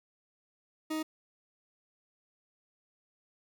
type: tone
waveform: 40% pulse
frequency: 313 Hz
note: D#4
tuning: 10 cents sharp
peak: -31 dBFS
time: 0.9-1.03 s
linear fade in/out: 10 ms
effects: none